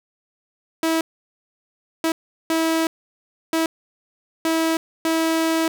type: tone bursts at uneven times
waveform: sawtooth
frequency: 324.6 Hz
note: E4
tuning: 27 cents flat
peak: -14 dBFS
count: 6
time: 0.83-1.01 / 2.04-2.12 / 2.5-2.87 / 3.53-3.66 / 4.45-4.77 / 5.05-5.68 s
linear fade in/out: 2 ms
effects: none